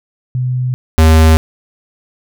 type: tone pair in turn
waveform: sine / square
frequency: 126.5 / 79.69 Hz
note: B2 / D#2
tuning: +42 / +42 cents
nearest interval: minor sixth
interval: 800 cents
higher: first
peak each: -13 / -5 dBFS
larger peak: second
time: 0.35-0.74 / 0.98-1.37 s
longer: neither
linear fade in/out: 0 ms
effects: none